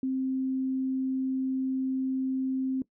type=tone; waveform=sine; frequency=262.6 Hz; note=C4; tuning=6 cents sharp; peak=-26 dBFS; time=0.03-2.82 s; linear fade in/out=2 ms; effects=noise-tail reverb RT60 0.1 s tail -19 dB re dry